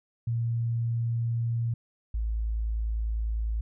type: tone pair in turn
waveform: sine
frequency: 116.54 / 55 Hz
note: A#2 / A1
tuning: 0 / 0 cents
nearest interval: octave + minor second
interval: 1300 cents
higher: first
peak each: -25 / -26 dBFS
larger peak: first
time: 0.27-1.74 / 2.14-3.61 s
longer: neither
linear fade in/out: 5 ms
effects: none